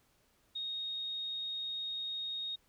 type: tone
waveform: sine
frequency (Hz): 3729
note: A#7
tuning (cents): 0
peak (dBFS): -36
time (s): 0.55-2.56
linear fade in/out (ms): 10
effects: pink hiss -71 dBFS RMS until 2.68 s